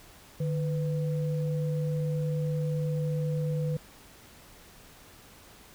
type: tone pair together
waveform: sine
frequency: 151.64 / 498.4 Hz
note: D#3 / B4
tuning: -44 / +16 cents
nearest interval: octave + major sixth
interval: 2060 cents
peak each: -27 / -35 dBFS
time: 0.4-3.77 s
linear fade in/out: 5 ms
effects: pink hiss -53 dBFS RMS until 5.74 s